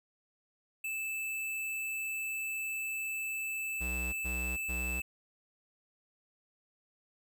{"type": "tone", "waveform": "square", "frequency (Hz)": 2631, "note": "E7", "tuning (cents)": -4, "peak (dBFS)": -35, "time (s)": [0.84, 5.02], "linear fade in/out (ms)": 5}
{"type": "tone bursts", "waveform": "square", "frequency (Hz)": 63.4, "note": "B1", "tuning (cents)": 46, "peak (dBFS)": -37, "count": 3, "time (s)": [3.8, 5.01], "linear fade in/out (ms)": 20, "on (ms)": 330, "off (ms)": 110}
{"effects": []}